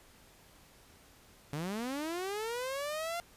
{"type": "linear sweep", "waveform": "sawtooth", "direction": "up", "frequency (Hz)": [138.59, 698.5], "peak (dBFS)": -31, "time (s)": [1.53, 3.2], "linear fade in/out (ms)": 0, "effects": ["pink hiss -60 dBFS RMS until 3.36 s", "resampled to 32000 Hz"]}